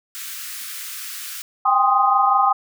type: high-pass noise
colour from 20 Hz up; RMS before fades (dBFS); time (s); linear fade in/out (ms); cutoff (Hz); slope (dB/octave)
white; -32; 0.15-1.42; 0; 1200; 48
type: chord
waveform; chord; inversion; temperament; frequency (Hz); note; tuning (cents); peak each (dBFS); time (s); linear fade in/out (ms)
sine; Ab major seventh; third; equal with one note detuned; 784 / 809.3 / 1046.5 / 1244.5; G5 / Ab5 / C6 / Eb6; 0 / -45 / 0 / 0; -19 / -21 / -20 / -17; 1.65-2.53; 10
effects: none